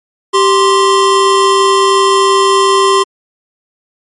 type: tone pair together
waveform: square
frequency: 389.7 / 1046.5 Hz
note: G4 / C6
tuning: -10 / 0 cents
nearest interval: octave + perfect fourth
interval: 1710 cents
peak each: -10 dBFS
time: 0.33-3.04 s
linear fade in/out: 20 ms
effects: MP3 48 kbps